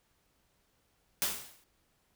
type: noise with exponential decay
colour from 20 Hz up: white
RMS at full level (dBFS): -28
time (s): 1.22-1.64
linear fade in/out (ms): 0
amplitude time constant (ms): 90
effects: pink hiss -73 dBFS RMS until 2.15 s